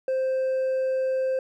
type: tone with hard clipping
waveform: sine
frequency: 523.3 Hz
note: C5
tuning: in tune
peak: -23 dBFS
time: 0.08-1.39 s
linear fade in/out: 2 ms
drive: 2 dB
effects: none